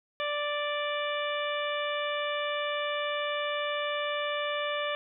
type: harmonic tone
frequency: 587.3 Hz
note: D5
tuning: in tune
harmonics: 1 / 2 / 3 / 4 / 5 / 6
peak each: -32 / -35 / -37 / -38 / -39 / -40 dBFS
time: 0.2-4.95 s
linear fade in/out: 0 ms
effects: none